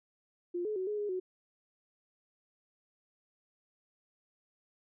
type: tone with pitch steps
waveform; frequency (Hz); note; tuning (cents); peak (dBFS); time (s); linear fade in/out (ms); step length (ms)
sine; 351.1 / 426.7 / 373.7 / 419.6 / 413.8 / 369.4; F4 / G#4 / F#4 / G#4 / G#4 / F#4; +9 / +47 / +17 / +18 / -6 / -3; -32; 0.54-1.2; 10; 110
effects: none